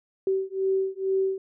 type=beating tone pair; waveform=sine; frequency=382.7 / 384.9 Hz; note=G4 / G4; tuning=-42 / -32 cents; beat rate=2.2 Hz; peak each=-26 dBFS; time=0.27-1.38 s; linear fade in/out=2 ms; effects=none